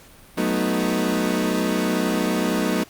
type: chord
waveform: 30% pulse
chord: B dominant seventh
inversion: second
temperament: equal with one note detuned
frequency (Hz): 185 / 218.1 / 246.9 / 311.1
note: F#3 / A3 / B3 / D#4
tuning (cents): 0 / -15 / 0 / 0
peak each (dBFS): -23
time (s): 0.37-2.84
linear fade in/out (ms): 10
effects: pink hiss -48 dBFS RMS until 2.89 s + Opus 48 kbps

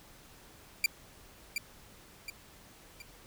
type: tone with echo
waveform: sawtooth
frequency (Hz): 2364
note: D7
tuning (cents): +11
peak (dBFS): -20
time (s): 0.84-0.86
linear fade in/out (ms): 2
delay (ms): 720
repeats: 3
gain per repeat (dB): -7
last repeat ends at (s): 3.02
effects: pink hiss -56 dBFS RMS until 3.26 s

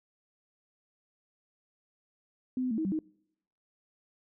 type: tone with pitch steps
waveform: sine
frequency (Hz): 255.2 / 253.6 / 221.4 / 318.2 / 193.8 / 313.3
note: C4 / B3 / A3 / D#4 / G3 / D#4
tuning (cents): -43 / +46 / +11 / +39 / -20 / +12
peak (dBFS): -28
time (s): 2.57-2.99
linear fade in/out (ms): 2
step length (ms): 70
effects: noise-tail reverb RT60 0.8 s tail -26 dB re dry

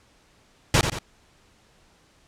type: noise with echo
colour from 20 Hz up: pink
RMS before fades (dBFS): -17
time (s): 0.74-0.81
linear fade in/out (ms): 2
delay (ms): 89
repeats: 2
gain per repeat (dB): -7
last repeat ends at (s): 0.988
effects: pink hiss -59 dBFS RMS until 2.27 s + low-pass 8000 Hz 12 dB/octave

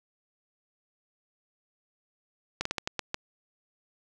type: slowing click train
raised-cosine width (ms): 0.2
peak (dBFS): -12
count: 7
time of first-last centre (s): 2.61-3.144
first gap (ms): 44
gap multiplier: 1.28
effects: none

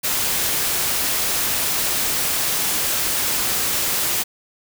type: noise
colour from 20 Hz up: white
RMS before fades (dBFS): -21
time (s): 0.03-4.24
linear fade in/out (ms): 20
effects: none

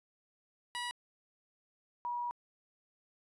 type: tone pair in turn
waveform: 15% pulse / sine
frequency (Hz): 970 / 963.3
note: B5 / B5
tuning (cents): -31 / -43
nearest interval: unison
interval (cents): 12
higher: first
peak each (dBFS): -30 / -34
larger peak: first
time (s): 0.75-0.91 / 2.05-2.31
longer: second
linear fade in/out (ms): 0
effects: resampled to 24000 Hz

